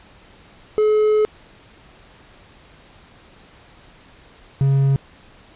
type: tone pair in turn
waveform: triangle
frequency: 427.3 / 137.02 Hz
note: G#4 / C#3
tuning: +49 / -20 cents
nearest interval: octave + minor sixth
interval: 1969 cents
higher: first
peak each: -11 dBFS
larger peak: neither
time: 0.78-1.25 / 4.61-4.96 s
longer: first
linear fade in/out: 0 ms
effects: pink hiss -48 dBFS RMS until 5.55 s + resampled to 8000 Hz